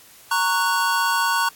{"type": "chord", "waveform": "square", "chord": "F# major", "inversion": "first", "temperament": "just", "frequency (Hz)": [925, 1110, 1480], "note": ["A#5", "C#6", "F#6"], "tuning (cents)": [-14, 2, 0], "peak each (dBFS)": [-23, -24, -23], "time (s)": [0.31, 1.49], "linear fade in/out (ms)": 5, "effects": ["white hiss -48 dBFS RMS until 1.55 s", "AAC 64 kbps"]}